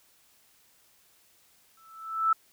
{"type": "tone with exponential growth", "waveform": "sine", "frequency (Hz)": 1318.5, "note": "E6", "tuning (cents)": 0, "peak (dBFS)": -18, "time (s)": [1.77, 2.33], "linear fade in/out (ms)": 5, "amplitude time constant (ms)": 120, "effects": ["white hiss -63 dBFS RMS until 2.52 s"]}